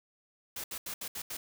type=noise bursts at uneven times; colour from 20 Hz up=white; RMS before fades=-39 dBFS; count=6; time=0.56-0.64 / 0.71-0.78 / 0.86-0.94 / 1.01-1.08 / 1.15-1.22 / 1.3-1.37 s; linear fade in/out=5 ms; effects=none

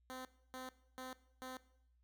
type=tone bursts; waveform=10% pulse; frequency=257.6 Hz; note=C4; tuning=27 cents flat; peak=-38 dBFS; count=4; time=0.1-1.57 s; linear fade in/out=0 ms; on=150 ms; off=290 ms; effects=noise-tail reverb RT60 0.7 s tail -17 dB re dry + added 60 Hz sine -70 dBFS peak until 2.03 s

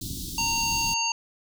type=band-stop noise; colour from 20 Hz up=pink; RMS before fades=-34 dBFS; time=0.01-0.94 s; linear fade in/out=5 ms; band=330 to 3500 Hz; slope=48 dB/octave
type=harmonic tone; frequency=921 Hz; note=A#5; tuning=21 cents flat; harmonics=1 / 3 / 5 / 7; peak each=-29 / -29 / -29 / -29 dBFS; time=0.38-1.12 s; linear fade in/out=2 ms
effects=none

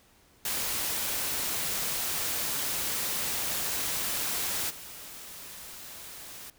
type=noise with level steps; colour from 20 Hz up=white; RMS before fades=-31 / -44 dBFS; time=0.45-6.5 s; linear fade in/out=2 ms; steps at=4.69 s; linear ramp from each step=20 ms; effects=pink hiss -61 dBFS RMS until 6.58 s

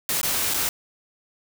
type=noise with dropouts; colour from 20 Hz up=white; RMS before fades=-24 dBFS; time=0.09-0.69 s; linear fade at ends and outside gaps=1 ms; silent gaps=0.214-0.231 / 0.538-0.543 s; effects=none

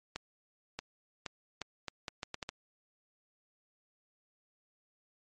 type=accelerating click train; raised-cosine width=0.2 ms; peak=-20 dBFS; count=10; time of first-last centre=0.16-2.491 s; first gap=630 ms; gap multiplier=0.75; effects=MP3 48 kbps

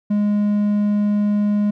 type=tone; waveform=triangle; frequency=207 Hz; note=G#3; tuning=5 cents flat; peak=-13 dBFS; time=0.1-1.71 s; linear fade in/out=10 ms; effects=none

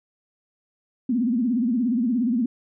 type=tone with vibrato; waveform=sine; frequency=240.1 Hz; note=B3; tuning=49 cents flat; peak=-19 dBFS; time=1.09-2.46 s; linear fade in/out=5 ms; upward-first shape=sine; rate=17 Hz; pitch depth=160 cents each way; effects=none

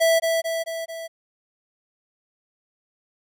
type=tone with echo; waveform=square; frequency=658 Hz; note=E5; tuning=3 cents flat; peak=-16 dBFS; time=0-0.2 s; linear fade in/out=20 ms; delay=220 ms; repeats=4; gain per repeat=-4 dB; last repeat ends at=1.08 s; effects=none

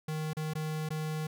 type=tone with dropouts; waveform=square; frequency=155.56 Hz; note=D#3; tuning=in tune; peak=-33 dBFS; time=0.08-1.27 s; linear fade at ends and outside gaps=5 ms; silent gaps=0.333-0.368 / 0.536-0.552 / 0.89-0.904 s; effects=none

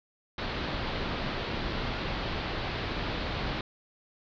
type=low-pass noise; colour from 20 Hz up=pink; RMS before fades=-33 dBFS; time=0.38-3.61 s; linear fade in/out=2 ms; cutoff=4500 Hz; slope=48 dB/octave; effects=none

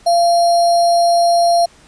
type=tone with sample-and-hold; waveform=sine; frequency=688 Hz; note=F5; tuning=26 cents flat; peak=-9 dBFS; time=0.06-1.66 s; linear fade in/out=10 ms; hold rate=4900 Hz; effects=pink hiss -47 dBFS RMS until 1.87 s + resampled to 22050 Hz

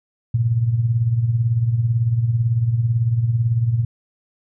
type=tone with tremolo; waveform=sine; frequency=116.54 Hz; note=A#2; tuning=in tune; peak=-12 dBFS; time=0.34-3.85 s; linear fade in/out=5 ms; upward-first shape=triangle; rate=18 Hz; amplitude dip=70%; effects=none

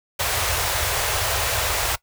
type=band-stop noise; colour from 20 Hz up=pink; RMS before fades=-22 dBFS; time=0.19-1.96 s; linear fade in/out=10 ms; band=100 to 490 Hz; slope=24 dB/octave; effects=noise-tail reverb RT60 0.1 s tail -20 dB re dry + high-pass 60 Hz 12 dB/octave

